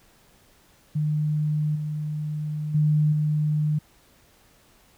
sine tone with level steps, 151.5 Hz, D#3, 46 cents flat, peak -21 / -26 / -17 / -20 dBFS, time 0.95-3.79 s, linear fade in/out 10 ms, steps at 1.75 / 2.74 / 3.12 s, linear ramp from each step 10 ms, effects pink hiss -58 dBFS RMS until 4.97 s

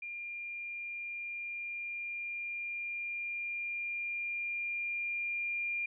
sine tone with level ramp, 2400 Hz, D7, 37 cents sharp, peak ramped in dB -39 to -32 dBFS, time 0.02-5.86 s, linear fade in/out 5 ms, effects none

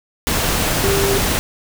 sine tone in noise, 395.4 Hz, G4, 15 cents sharp, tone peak -17 dBFS, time 0.84-1.18 s, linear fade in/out 0 ms, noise pink, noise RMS -18 dBFS, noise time 0.27-1.39 s, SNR -2 dB, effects none

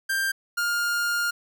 45% pulse tone pair in turn, 1584 / 1411.2 Hz, G6 / F6, +18 / +18 cents, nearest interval major second, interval 200 cents, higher first, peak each -23 dBFS, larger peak neither, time 0.09-0.32 / 0.57-1.31 s, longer second, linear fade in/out 10 ms, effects none

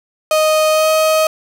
35% pulse tone with pitch glide, 622.3 to 629.5 Hz, D#5 to D#5, 0 to +20 cents, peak -9 dBFS, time 0.31-1.27 s, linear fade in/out 2 ms, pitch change +20 cents, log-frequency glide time 0.71-0.89 s, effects none

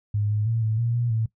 sine tone with pitch steps, 104 / 105.7 / 114.1 / 109.6 / 117.3 / 119.6 / 111.8 Hz, G#2 / G#2 / A#2 / A2 / A#2 / A#2 / A2, +3 / +31 / -37 / -6 / +11 / +45 / +28 cents, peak -21 dBFS, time 0.14-1.26 s, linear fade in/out 5 ms, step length 160 ms, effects noise-tail reverb RT60 0.1 s tail -19 dB re dry

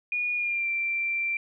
sine tone with pitch glide, 2445 to 2355 Hz, D#7 to D7, -31 to +4 cents, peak -25 dBFS, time 0.12-1.37 s, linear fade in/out 2 ms, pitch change -65 cents, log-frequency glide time 0.35-0.68 s, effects none

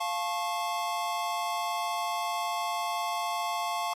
square chord, F augmented, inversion none, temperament just, 698.5 / 873.1 / 1091.3 Hz, F5 / A5 / C#6, 0 / -14 / -27 cents, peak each -34 / -35 / -34 dBFS, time 0-3.94 s, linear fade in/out 10 ms, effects low-pass 12000 Hz 12 dB/octave + AAC 64 kbps

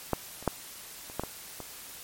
clicks, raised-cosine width 1 ms, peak -11 / -30 / -10 / -30 / -15 / -19 / -25 dBFS, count 7, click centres 0.133 / 0.426 / 0.477 / 1.099 / 1.196 / 1.236 / 1.603 s, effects white hiss -45 dBFS RMS until 2.03 s + MP3 64 kbps

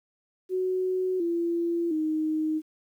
sine tone with pitch steps, 370.9 / 340.1 / 311.9 Hz, F#4 / F4 / D#4, +4 / -46 / +4 cents, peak -24 dBFS, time 0.49-2.62 s, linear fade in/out 50 ms, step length 710 ms, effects 10-bit

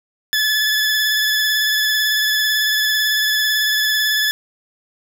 20% pulse tone with vibrato, 1724 Hz, A6, 36 cents flat, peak -10 dBFS, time 0.33-4.31 s, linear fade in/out 0 ms, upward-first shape triangle, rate 18 Hz, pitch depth 26 cents each way, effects none

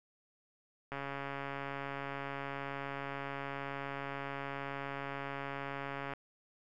click train, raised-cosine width 0.5 ms, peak -25 dBFS, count 726, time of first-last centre 0.92-6.136 s, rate 139 Hz, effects none

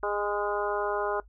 harmonic tone with a mistuned harmonic, 205.4 Hz, G#3, 19 cents flat, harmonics 2 / 3 / 4 / 5 / 6 / 7, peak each -31 / -33 / -34 / -35 / -36 / -36 dBFS, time 0.03-1.2 s, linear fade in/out 2 ms, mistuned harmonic 6, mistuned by +19 cents, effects noise-tail reverb RT60 0.1 s tail -19 dB re dry + added 50 Hz sine -51 dBFS peak until 1.28 s

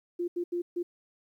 sine tone bursts at uneven times, 349.2 Hz, F4, in tune, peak -28 dBFS, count 4, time 0.19-0.28 / 0.36-0.44 / 0.52-0.62 / 0.76-0.83 s, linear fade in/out 10 ms, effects 11-bit

